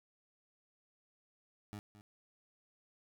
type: tone with echo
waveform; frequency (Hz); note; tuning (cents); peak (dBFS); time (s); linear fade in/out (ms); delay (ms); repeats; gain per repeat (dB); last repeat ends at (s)
20% pulse; 103.83; G#2; 0; -39; 1.73-1.79; 0; 220; 1; -13; 2.01
effects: none